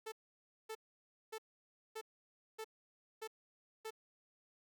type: tone bursts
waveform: sawtooth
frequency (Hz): 440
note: A4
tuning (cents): 0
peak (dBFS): -39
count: 7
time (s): 0.06-3.907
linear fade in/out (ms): 10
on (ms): 61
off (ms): 570
effects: none